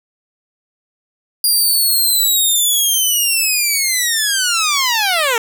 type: linear sweep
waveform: 10% pulse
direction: down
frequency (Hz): 4829 to 440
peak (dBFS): -5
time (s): 1.44-5.38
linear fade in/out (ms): 2
effects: none